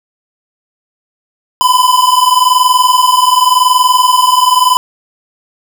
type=tone pair together; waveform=square; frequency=995.1 / 1016 Hz; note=B5 / B5; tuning=+13 / +49 cents; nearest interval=unison; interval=36 cents; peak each=-10 dBFS; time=1.61-4.77 s; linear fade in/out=0 ms; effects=none